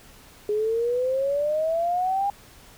sine exponential sweep, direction up, 413.9 to 812 Hz, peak -21 dBFS, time 0.49-2.3 s, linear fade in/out 2 ms, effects pink hiss -50 dBFS RMS until 2.77 s

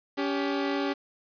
sawtooth tone pair together, 281.9 / 393.9 Hz, C#4 / G4, +29 / +8 cents, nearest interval tritone, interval 579 cents, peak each -24 / -27 dBFS, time 0.17-0.94 s, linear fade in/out 20 ms, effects resampled to 11025 Hz + 8-bit

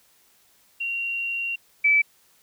sine tone pair in turn, 2756 / 2307 Hz, F7 / D7, -24 / -31 cents, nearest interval minor third, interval 307 cents, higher first, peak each -25 / -15 dBFS, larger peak second, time 0.8-1.56 / 1.84-2.02 s, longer first, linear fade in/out 10 ms, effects white hiss -60 dBFS RMS until 2.42 s

